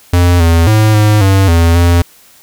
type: tone with pitch steps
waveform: square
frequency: 87.9 / 83.4 / 108.2 / 106 / 96.9 / 83.9 / 86.2 Hz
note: F2 / E2 / A2 / G#2 / G2 / E2 / F2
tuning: +12 / +21 / -29 / +36 / -20 / +31 / -22 cents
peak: -6 dBFS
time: 0.13-2.02 s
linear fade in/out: 5 ms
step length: 270 ms
effects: white hiss -43 dBFS RMS until 2.42 s